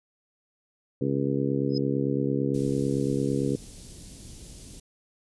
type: harmonic tone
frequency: 68.9 Hz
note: C#2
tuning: 10 cents flat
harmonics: 2 / 3 / 4 / 5 / 6 / 7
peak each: -29 / -32 / -28 / -33 / -31 / -33 dBFS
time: 1.01-3.56 s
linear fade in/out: 5 ms
type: tone with exponential growth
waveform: sine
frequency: 5080 Hz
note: D#8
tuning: 35 cents sharp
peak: -29 dBFS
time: 1.69-1.78 s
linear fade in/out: 5 ms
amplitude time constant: 19 ms
type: band-stop noise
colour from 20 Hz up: pink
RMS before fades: -44 dBFS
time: 2.54-4.8 s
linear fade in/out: 5 ms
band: 300 to 5100 Hz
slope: 12 dB/octave
effects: resampled to 24000 Hz